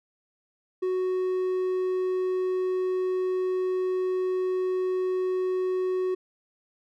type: tone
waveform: triangle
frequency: 370 Hz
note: F#4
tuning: in tune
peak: -22 dBFS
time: 0.82-6.15 s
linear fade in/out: 10 ms
effects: none